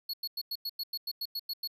square tone bursts, 4357 Hz, C#8, 31 cents flat, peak -33 dBFS, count 12, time 0.09-1.675 s, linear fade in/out 5 ms, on 45 ms, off 95 ms, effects 12-bit

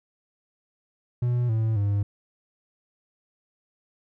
triangle tone with pitch steps, 122 / 111.23 / 101.41 Hz, B2 / A2 / G#2, -21 / +19 / -41 cents, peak -19 dBFS, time 1.22-2.03 s, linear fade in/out 5 ms, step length 270 ms, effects none

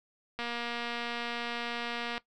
click train, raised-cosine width 0.3 ms, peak -20 dBFS, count 425, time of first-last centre 0.39-2.179 s, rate 237 Hz, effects noise-tail reverb RT60 0.1 s tail -18 dB re dry

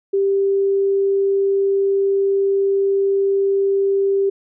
sine tone, 393.5 Hz, G4, 7 cents sharp, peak -14 dBFS, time 0.13-4.3 s, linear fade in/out 10 ms, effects none

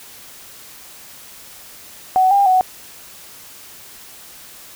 sine tone with pitch steps, 749 / 800 / 744 Hz, F#5 / G5 / F#5, +21 / +35 / +9 cents, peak -10 dBFS, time 2.16-2.61 s, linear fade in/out 0 ms, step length 150 ms, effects white hiss -40 dBFS RMS until 4.75 s

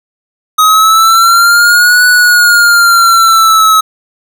square linear two-way sweep, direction up then down, 1256 to 1480 to 1282 Hz, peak -4 dBFS, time 0.58-3.81 s, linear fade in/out 10 ms, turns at 2.06 s, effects none

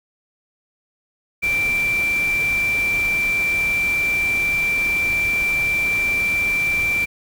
sine tone in noise, 2349 Hz, D7, in tune, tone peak -17 dBFS, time 1.42-7.06 s, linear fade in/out 20 ms, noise pink, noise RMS -32 dBFS, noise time 1.42-7.06 s, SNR +12 dB, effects none

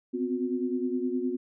sine tone cluster, 250.9 / 260.6 / 361.1 Hz, B3 / C4 / F#4, +28 / -7 / -42 cents, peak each -31 dBFS, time 0.13-1.37 s, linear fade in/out 20 ms, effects none

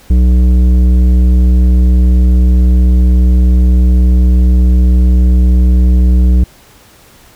sine tone with tanh clipping, 61.74 Hz, B1, in tune, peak -6 dBFS, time 0.1-6.44 s, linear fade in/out 5 ms, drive 11 dB, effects pink hiss -42 dBFS RMS until 7.35 s

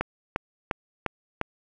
click train, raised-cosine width 0.5 ms, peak -10 dBFS, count 5, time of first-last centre 0.01-1.414 s, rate 2.85 Hz, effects none

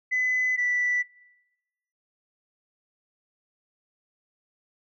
sine tone pair in turn, 2011 / 1970.8 Hz, B6 / B6, +31 / -4 cents, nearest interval unison, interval 35 cents, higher first, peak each -21 / -21 dBFS, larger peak neither, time 0.11-0.57 / 0.57-1.03 s, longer neither, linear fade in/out 20 ms, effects noise-tail reverb RT60 1.0 s tail -23 dB re dry + tanh soft clip ceiling -18 dBFS

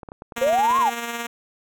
clicks, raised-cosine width 1 ms, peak -23 dBFS, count 12, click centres 0.032 / 0.088 / 0.119 / 0.221 / 0.322 / 0.381 / 0.414 / 0.466 / 0.531 / 0.589 / 0.708 / 0.789 s
5% pulse tone with tremolo, 234.9 Hz, A#3, 13 cents sharp, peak -14 dBFS, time 0.36-1.27 s, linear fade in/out 10 ms, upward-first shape triangle, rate 18 Hz, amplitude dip 45%
sine linear two-way sweep, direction up then down, 497 to 1108.7 to 748 Hz, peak -16 dBFS, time 0.41-0.9 s, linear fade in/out 10 ms, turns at 0.79 s
effects none

